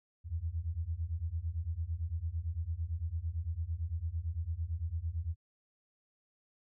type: beating tone pair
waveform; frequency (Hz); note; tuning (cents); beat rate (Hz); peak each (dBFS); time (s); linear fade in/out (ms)
sine; 78.1 / 87; D#2 / F2; +7 / -6; 8.9; -37 / -36; 0.24-5.36; 50
effects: none